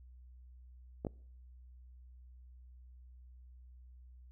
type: clicks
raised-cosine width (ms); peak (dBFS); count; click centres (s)
2; -24; 2; 1.049 / 1.068
effects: noise-tail reverb RT60 0.6 s tail -25 dB re dry + added 62 Hz sine -53 dBFS peak until 4.31 s